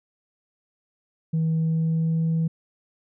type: tone with pitch glide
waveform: sine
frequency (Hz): 161 to 162.78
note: E3 to E3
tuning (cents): -41 to -21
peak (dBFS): -18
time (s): 1.33-2.48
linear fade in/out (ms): 10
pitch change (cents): +20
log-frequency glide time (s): 1.54-2.23
effects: tanh soft clip ceiling -18 dBFS